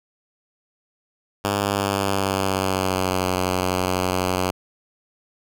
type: tone with pitch glide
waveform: 5% pulse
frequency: 100.3 to 91.98 Hz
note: G2 to F#2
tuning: +40 to -10 cents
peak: -9 dBFS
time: 1.44-4.51 s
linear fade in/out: 5 ms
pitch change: -150 cents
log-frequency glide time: 1.65-3.29 s
effects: none